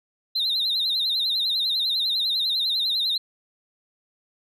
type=tone with vibrato; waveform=sine; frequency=3881 Hz; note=B7; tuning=31 cents flat; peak=-19 dBFS; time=0.35-3.18 s; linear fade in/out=10 ms; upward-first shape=sine; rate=10 Hz; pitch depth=120 cents each way; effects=tanh soft clip ceiling -19 dBFS